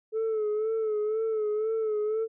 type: tone with vibrato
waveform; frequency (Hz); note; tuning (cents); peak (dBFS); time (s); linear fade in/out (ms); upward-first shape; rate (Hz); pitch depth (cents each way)
sine; 433.8; A4; -25; -23; 0.12-2.28; 50; sine; 2; 54
effects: tanh soft clip ceiling -24 dBFS